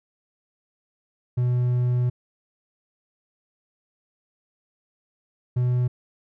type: tone pair in turn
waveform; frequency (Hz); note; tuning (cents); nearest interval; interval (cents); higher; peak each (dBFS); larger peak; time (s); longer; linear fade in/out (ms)
triangle; 123.47 / 124; B2 / B2; 0 / +7; unison; 7; second; -17; neither; 1.37-2.1 / 5.56-5.88; first; 10
effects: none